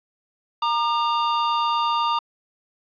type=tone pair together; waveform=square; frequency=932.3 / 1203.9 Hz; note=A#5 / D6; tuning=0 / +43 cents; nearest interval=major third; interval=443 cents; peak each=-23 dBFS; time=0.62-2.19 s; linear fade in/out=5 ms; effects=resampled to 11025 Hz + 8-bit